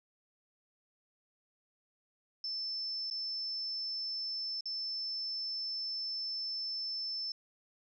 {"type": "tone with dropouts", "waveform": "sine", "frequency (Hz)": 5290, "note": "E8", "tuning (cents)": 5, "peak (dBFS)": -35, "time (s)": [2.44, 7.32], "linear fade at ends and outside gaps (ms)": 2, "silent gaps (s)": [[3.101, 3.11], [4.608, 4.656]], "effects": []}